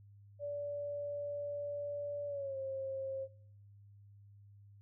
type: tone with pitch glide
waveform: sine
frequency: 578 to 536.2 Hz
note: D5 to C5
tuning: -28 to +42 cents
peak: -37 dBFS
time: 0.39-3.28 s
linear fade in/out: 50 ms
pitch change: -130 cents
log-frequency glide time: 2.27-2.57 s
effects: noise-tail reverb RT60 0.6 s tail -22 dB re dry + added 101 Hz sine -56 dBFS peak until 4.81 s